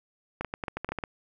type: clicks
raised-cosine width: 0.5 ms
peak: -17 dBFS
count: 11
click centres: 0.41 / 0.447 / 0.539 / 0.638 / 0.682 / 0.77 / 0.846 / 0.89 / 0.92 / 0.987 / 1.038 s
effects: none